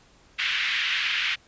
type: band-pass noise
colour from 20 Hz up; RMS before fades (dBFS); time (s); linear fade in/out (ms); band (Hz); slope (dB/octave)
white; -26; 0.38-1.36; 20; 1700 to 3100; 24
effects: pink hiss -57 dBFS RMS until 1.47 s + resampled to 16000 Hz